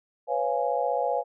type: chord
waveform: sine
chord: C# dominant seventh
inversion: third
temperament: just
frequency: 498.9 / 554.4 / 693 / 831.5 Hz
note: B4 / C#5 / E#5 / G#5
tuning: +17 / 0 / -14 / +2 cents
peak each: -29 dBFS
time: 0.27-1.24 s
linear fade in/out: 50 ms
effects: none